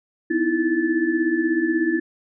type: tone cluster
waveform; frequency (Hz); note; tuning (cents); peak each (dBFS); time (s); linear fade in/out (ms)
sine; 251.6 / 313.8 / 330.2 / 1743; B3 / D#4 / E4 / A6; +32 / +15 / +3 / -17; -28 / -24 / -20 / -27; 0.3-2; 10
effects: none